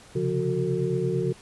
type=tone cluster; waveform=sine; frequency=130.5 / 139.3 / 174.9 / 368.8 / 450.9 Hz; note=C3 / C#3 / F3 / F#4 / A4; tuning=-4 / +9 / +3 / -6 / +42 cents; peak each=-33 / -29 / -30 / -27 / -30 dBFS; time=0.15-1.33 s; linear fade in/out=10 ms; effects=pink hiss -50 dBFS RMS until 1.41 s + resampled to 24000 Hz